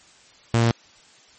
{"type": "tone", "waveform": "sawtooth", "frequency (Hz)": 116, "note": "A#2", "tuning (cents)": -8, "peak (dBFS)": -12, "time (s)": [0.54, 0.71], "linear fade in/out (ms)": 0, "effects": ["white hiss -52 dBFS RMS until 1.38 s", "MP3 32 kbps"]}